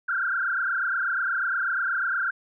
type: tone with frequency modulation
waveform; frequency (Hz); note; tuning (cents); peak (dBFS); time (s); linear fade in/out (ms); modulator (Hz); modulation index
sine; 1480; F#6; 0; -23; 0.08-2.31; 10; 28.3; 4.1
effects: none

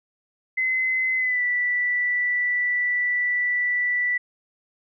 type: tone with pitch glide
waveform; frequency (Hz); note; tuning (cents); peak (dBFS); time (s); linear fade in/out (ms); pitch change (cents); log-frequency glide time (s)
sine; 2044 to 1967.5; C7 to B6; -41 to -7; -20; 0.57-4.18; 10; -66; 1.17-1.43
effects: none

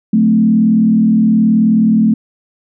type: tone with frequency modulation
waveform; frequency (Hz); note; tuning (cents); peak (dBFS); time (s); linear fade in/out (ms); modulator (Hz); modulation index
sine; 218.5; A3; -12; -7; 0.13-2.14; 5; 39; 0.75
effects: none

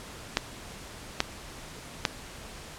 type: clicks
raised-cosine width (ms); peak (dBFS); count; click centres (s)
0.2; -5; 3; 0.371 / 1.204 / 2.052
effects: pink hiss -44 dBFS RMS until 2.78 s + low-pass 10000 Hz 12 dB/octave

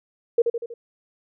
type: tone with echo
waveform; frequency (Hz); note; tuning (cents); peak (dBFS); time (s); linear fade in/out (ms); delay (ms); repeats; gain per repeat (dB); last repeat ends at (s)
sine; 468.6; A#4; +9; -13; 0.38-0.42; 5; 80; 4; -5; 0.74
effects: none

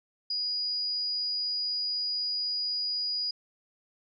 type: tone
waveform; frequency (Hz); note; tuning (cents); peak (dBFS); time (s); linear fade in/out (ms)
sine; 4902; D#8; -27; -28; 0.3-3.31; 5
effects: none

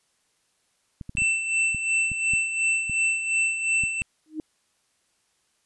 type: clicks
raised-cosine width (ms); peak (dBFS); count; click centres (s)
5; -23; 11; 1.012 / 1.094 / 1.152 / 1.183 / 1.22 / 1.747 / 2.117 / 2.336 / 2.897 / 3.837 / 4.018
type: tone with tremolo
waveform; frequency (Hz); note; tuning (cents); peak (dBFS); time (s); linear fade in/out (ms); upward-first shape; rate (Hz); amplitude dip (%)
square; 2673; E7; +23; -20; 1.17-4.02; 0; sine; 2.8; 60
type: tone with exponential growth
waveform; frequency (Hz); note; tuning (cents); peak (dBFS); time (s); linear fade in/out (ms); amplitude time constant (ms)
sine; 311.1; D#4; 0; -24; 4.26-4.4; 1; 30
effects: white hiss -69 dBFS RMS until 5.65 s + resampled to 24000 Hz

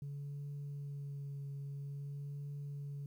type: tone with vibrato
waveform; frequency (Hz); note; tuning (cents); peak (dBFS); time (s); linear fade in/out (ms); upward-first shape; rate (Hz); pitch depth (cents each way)
sine; 141.8; C#3; +40; -39; 0.02-3.06; 2; triangle; 0.5; 22
effects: tanh soft clip ceiling -39 dBFS + 12-bit

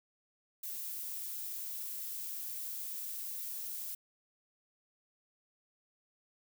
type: noise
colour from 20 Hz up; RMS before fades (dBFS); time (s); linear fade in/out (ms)
violet; -41; 0.63-3.95; 5
effects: none

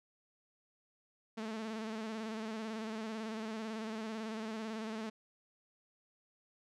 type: tone with vibrato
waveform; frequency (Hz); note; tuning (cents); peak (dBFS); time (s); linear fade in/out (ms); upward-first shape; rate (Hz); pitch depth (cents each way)
sawtooth; 220; A3; 0; -35; 1.37-5.1; 10; square; 18; 38
effects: low-pass 6000 Hz 12 dB/octave

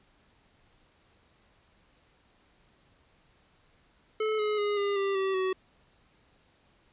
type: tone with pitch steps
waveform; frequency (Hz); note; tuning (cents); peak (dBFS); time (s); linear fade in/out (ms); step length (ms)
square; 433.3 / 423.2 / 413.3 / 403.6 / 394.1 / 384.9 / 375.9; A4 / G#4 / G#4 / G#4 / G4 / G4 / F#4; -27 / +33 / -8 / -49 / +9 / -32 / +27; -27; 4.2-5.53; 5; 190
effects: pink hiss -65 dBFS RMS until 6.92 s + resampled to 8000 Hz

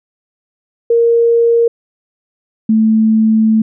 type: tone pair in turn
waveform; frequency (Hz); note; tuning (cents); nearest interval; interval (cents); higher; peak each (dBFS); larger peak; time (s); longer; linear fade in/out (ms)
sine; 466.2 / 220; A#4 / A3; 0 / 0; octave + minor second; 1300; first; -7; neither; 0.9-1.68 / 2.69-3.62; second; 5
effects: none

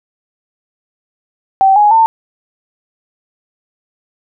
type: tone with pitch steps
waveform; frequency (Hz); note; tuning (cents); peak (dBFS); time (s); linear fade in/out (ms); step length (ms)
sine; 773 / 833.3 / 898.3; G5 / G#5 / A5; -24 / +6 / +36; -5; 1.61-2.06; 0; 150
effects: none

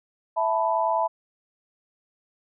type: chord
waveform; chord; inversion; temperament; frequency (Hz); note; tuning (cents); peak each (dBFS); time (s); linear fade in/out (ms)
sine; E suspended fourth; none; just; 659.3 / 879 / 988.9; E5 / A5 / B5; 0 / -2 / +2; -25; 0.36-1.08; 20
effects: none

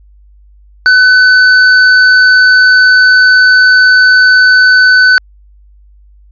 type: tone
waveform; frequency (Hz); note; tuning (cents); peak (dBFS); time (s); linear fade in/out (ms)
square; 1506; F#6; +30; -3; 0.86-5.18; 0
effects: added 50 Hz sine -38 dBFS peak until 6.31 s + resampled to 11025 Hz

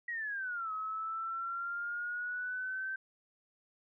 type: exponential two-way sweep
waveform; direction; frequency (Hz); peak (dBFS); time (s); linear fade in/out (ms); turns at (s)
sine; down then up; 1929 to 1275 to 1556; -35; 0.08-2.96; 5; 0.72
effects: none

